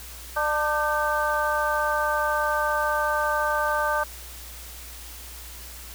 harmonic tone with a mistuned harmonic, 298.8 Hz, D4, 30 cents sharp, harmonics 2 / 3 / 4 / 5, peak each -27 / -27 / -27 / -27 dBFS, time 0.36-4.04 s, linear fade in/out 10 ms, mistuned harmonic 5, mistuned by +55 cents, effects added 60 Hz sine -42 dBFS peak until 5.94 s + white hiss -42 dBFS RMS until 5.94 s

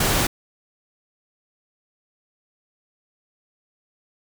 pink noise, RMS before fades -20 dBFS, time 0-0.27 s, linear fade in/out 5 ms, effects none

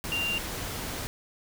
sine tone in noise, 2783 Hz, F7, 7 cents flat, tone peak -27 dBFS, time 0.12-0.38 s, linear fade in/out 0 ms, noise pink, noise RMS -35 dBFS, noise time 0.04-1.07 s, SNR +5 dB, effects none

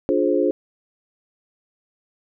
sine chord, D half-diminished seventh, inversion none, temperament just, 293.7 / 352.4 / 422.9 / 528.6 Hz, D4 / F4 / Ab4 / C5, 0 / +16 / +31 / +18 cents, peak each -22 / -21 / -22 / -22 dBFS, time 0.09-0.51 s, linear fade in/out 0 ms, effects none

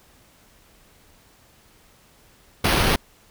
pink noise with sample-and-hold, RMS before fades -19 dBFS, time 2.64-2.96 s, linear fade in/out 5 ms, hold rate 7350 Hz, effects pink hiss -55 dBFS RMS until 3.3 s

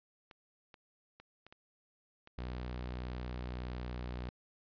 clicks, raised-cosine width 0.3 ms, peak -37 dBFS, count 6, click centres 0.312 / 0.742 / 1.2 / 1.466 / 1.525 / 2.274 s
sawtooth tone with pitch glide, 61.74 to 61.35 Hz, B1 to B1, 0 to -11 cents, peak -35 dBFS, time 2.38-4.29 s, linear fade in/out 0 ms, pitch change -11 cents, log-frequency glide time 3.34-4.01 s
effects resampled to 11025 Hz

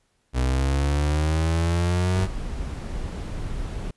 35% pulse linear sweep, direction up, 62 to 94.4 Hz, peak -18 dBFS, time 0.33-2.28 s, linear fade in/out 50 ms
brown noise, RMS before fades -30 dBFS, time 2.15-3.91 s, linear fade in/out 5 ms
effects pink hiss -69 dBFS RMS until 3.96 s + resampled to 24000 Hz

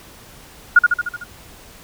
sine tone with echo, 1431 Hz, F6, 42 cents sharp, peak -4 dBFS, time 0.76-0.79 s, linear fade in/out 5 ms, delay 75 ms, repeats 6, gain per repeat -4 dB, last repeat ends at 1.24 s, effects pink hiss -43 dBFS RMS until 1.83 s

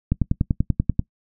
click train, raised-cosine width 5 ms, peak -6 dBFS, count 10, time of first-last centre 0.12-0.994 s, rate 10.3 Hz, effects noise-tail reverb RT60 0.1 s tail -21 dB re dry

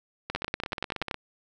two click trains, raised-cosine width 0.3 ms, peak -17 / -12 dBFS, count 15 / 9, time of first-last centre 0.3-1.143 / 0.35-1.112 s, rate 16.6 / 10.5 Hz, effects none

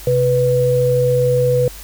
sine tone pair together, 130.72 / 493.9 Hz, C3 / B4, -1 / 0 cents, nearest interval octave + major seventh, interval 2301 cents, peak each -17 / -13 dBFS, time 0.07-1.68 s, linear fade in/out 2 ms, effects added 50 Hz sine -35 dBFS peak until 1.83 s + white hiss -37 dBFS RMS until 1.83 s

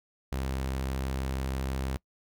sawtooth tone, 66.2 Hz, C2, 21 cents sharp, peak -26 dBFS, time 0.32-1.97 s, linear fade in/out 0 ms, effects noise-tail reverb RT60 0.1 s tail -24 dB re dry

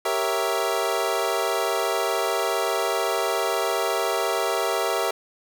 25% pulse chord, G diminished seventh, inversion none, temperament equal, 392 / 466.2 / 554.4 / 659.3 Hz, G4 / Bb4 / Db5 / Fb5, 0 / 0 / 0 / 0 cents, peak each -24 / -24 / -26 / -23 dBFS, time 0.05-5.11 s, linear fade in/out 5 ms, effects none

